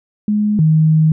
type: tone pair in turn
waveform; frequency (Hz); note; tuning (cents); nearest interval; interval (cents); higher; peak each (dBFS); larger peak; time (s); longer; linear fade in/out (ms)
sine; 209.7 / 157.1; G#3 / D#3; +17 / +17; perfect fourth; 500; first; -12 / -8; second; 0.28-0.59 / 0.59-1.12; second; 2
effects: none